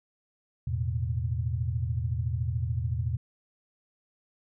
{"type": "chord", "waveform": "sine", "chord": "E suspended fourth", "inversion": "none", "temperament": "just", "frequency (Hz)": [82.41, 109.88, 123.61], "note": ["E2", "A2", "B2"], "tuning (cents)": [0, -2, 2], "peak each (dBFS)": -31, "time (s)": [0.67, 3.17], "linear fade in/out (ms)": 5, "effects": []}